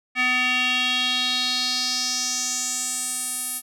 square tone with band-pass filter sweep, 251.7 Hz, B3, 33 cents sharp, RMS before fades -24 dBFS, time 0.15-3.62 s, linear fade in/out 50 ms, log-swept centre 2200 to 11000 Hz, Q 3.8, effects none

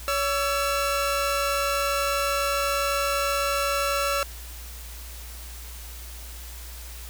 sawtooth tone pair together, 564.4 / 1341 Hz, C#5 / E6, +31 / +29 cents, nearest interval octave + minor third, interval 1498 cents, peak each -22 dBFS, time 0.08-4.23 s, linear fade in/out 0 ms, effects added 59 Hz sine -38 dBFS peak until 7.09 s + white hiss -43 dBFS RMS until 7.09 s

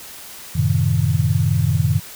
sine chord, F# diminished seventh, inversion none, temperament equal with one note detuned, 92.5 / 110.89 / 130.81 / 155.56 Hz, F#2 / A2 / C3 / Eb3, 0 / +14 / 0 / 0 cents, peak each -20 dBFS, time 0.55-2 s, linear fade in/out 10 ms, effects white hiss -37 dBFS RMS until 2.15 s

